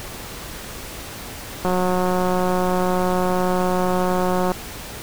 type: click train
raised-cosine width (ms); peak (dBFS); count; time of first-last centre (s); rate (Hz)
1; -8; 523; 1.65-4.518; 182
effects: pink hiss -34 dBFS RMS until 5.02 s